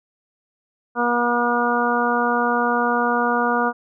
harmonic tone, 240 Hz, B3, 49 cents flat, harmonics 1 / 2 / 3 / 4 / 5 / 6, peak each -24 / -24 / -24 / -24 / -24 / -24 dBFS, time 0.95-3.73 s, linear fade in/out 50 ms, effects none

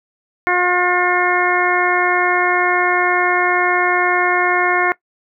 harmonic tone, 357.9 Hz, F4, 42 cents sharp, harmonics 1 / 2 / 3 / 4 / 5 / 6, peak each -20 / -20 / -20 / -20 / -20 / -20 dBFS, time 0.47-4.92 s, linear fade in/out 0 ms, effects noise-tail reverb RT60 0.1 s tail -20 dB re dry

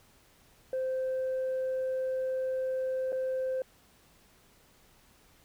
sine tone with dropouts, 520 Hz, C5, 11 cents flat, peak -27 dBFS, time 0.73-3.62 s, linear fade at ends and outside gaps 2 ms, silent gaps 3.121-3.127 s, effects tanh soft clip ceiling -27 dBFS + pink hiss -62 dBFS RMS until 5.44 s

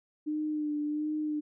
sine tone with vibrato, 301.2 Hz, D4, 44 cents sharp, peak -29 dBFS, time 0.26-1.41 s, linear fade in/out 20 ms, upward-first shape sine, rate 1.4 Hz, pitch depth 28 cents each way, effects none

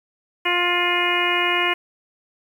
harmonic tone with a mistuned harmonic, 352.2 Hz, F4, 15 cents sharp, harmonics 1 / 2 / 3 / 4 / 5 / 6 / 7 / 8, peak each -26 / -28 / -25 / -30 / -27 / -24 / -25 / -25 dBFS, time 0.45-1.74 s, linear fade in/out 10 ms, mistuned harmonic 8, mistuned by +47 cents, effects 8-bit

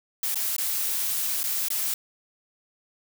blue noise with dropouts, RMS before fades -27 dBFS, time 0.23-1.94 s, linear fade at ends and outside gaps 2 ms, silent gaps 0.345-0.356 / 0.565-0.582 / 1.432-1.439 / 1.685-1.703 s, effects none

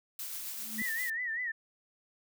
blue noise with tremolo, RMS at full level -39 dBFS, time 0.19-1.1 s, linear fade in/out 2 ms, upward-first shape sine, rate 7.6 Hz, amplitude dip 25%
sine tone with exponential growth, 219.2 Hz, A3, 6 cents flat, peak -34 dBFS, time 0.5-0.82 s, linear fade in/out 2 ms, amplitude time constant 68 ms
sine tone with vibrato, 1888 Hz, A#6, 22 cents sharp, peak -32 dBFS, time 0.78-1.52 s, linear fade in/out 10 ms, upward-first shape sine, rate 5.1 Hz, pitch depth 110 cents each way
effects none

